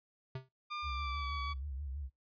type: tone with exponential decay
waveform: square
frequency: 131 Hz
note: C3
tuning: 2 cents sharp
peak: -37 dBFS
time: 0.35-0.49 s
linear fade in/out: 5 ms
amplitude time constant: 29 ms
type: tone with pitch glide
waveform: sawtooth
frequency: 1200 to 1138.6 Hz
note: D6 to C#6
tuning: +37 to +46 cents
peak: -34 dBFS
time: 0.7-1.54 s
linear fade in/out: 20 ms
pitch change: -91 cents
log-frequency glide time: 0.84-1.32 s
type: tone with vibrato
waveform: sine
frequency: 69.3 Hz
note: C#2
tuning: in tune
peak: -38 dBFS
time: 0.82-2.1 s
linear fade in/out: 50 ms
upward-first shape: sine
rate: 6.2 Hz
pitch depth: 120 cents each way
effects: noise-tail reverb RT60 0.2 s tail -25 dB re dry + resampled to 11025 Hz